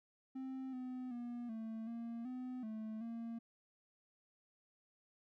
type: tone with pitch steps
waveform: triangle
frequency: 262.8 / 253.8 / 240.2 / 222.9 / 232.3 / 253.1 / 218.4 / 230.5 Hz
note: C4 / B3 / B3 / A3 / A#3 / B3 / A3 / A#3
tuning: +8 / +47 / -48 / +23 / -6 / +43 / -13 / -19 cents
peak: -40 dBFS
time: 0.35-3.39 s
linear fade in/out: 10 ms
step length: 380 ms
effects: none